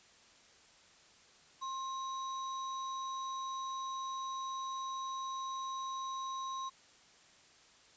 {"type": "tone with sample-and-hold", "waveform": "sine", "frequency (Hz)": 1062, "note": "C6", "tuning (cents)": 25, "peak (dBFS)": -37, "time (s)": [1.61, 6.7], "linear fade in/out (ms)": 20, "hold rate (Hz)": 4900, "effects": ["white hiss -62 dBFS RMS until 7.96 s", "resampled to 16000 Hz"]}